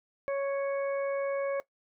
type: harmonic tone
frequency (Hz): 554.4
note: C#5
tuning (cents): 0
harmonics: 1 / 2 / 3 / 4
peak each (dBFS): -28 / -40 / -44 / -44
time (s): 0.28-1.6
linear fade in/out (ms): 0
effects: noise-tail reverb RT60 0.1 s tail -18 dB re dry